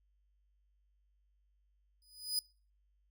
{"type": "tone with exponential growth", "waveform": "sawtooth", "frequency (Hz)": 4978, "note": "D#8", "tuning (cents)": 0, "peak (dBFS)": -26, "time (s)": [2.02, 2.39], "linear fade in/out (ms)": 1, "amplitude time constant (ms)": 79, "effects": ["noise-tail reverb RT60 0.4 s tail -25 dB re dry", "added 50 Hz sine -70 dBFS peak until 3.1 s"]}